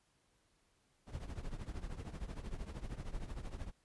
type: noise with tremolo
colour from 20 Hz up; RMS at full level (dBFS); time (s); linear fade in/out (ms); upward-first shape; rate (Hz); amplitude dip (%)
brown; -40; 1.06-3.72; 50; triangle; 13; 85
effects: pink hiss -75 dBFS RMS until 3.84 s + resampled to 24000 Hz